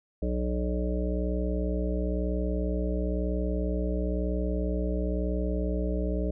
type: harmonic tone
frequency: 61 Hz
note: B1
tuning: 21 cents flat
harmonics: 1 / 3 / 5 / 7 / 9 / 10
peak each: -28 / -33 / -35 / -36 / -38 / -38 dBFS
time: 0.22-6.31 s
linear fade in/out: 5 ms
effects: none